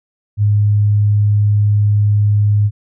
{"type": "tone", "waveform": "sine", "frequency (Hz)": 103.83, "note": "G#2", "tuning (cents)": 0, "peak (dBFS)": -9, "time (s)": [0.37, 2.71], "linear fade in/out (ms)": 50, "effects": []}